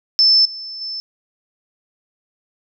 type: tone with level steps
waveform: sine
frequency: 5280 Hz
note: E8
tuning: 2 cents sharp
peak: -9 / -28 / -24 dBFS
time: 0.19-1 s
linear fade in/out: 0 ms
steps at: 0.45 / 0.81 s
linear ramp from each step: 5 ms
effects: none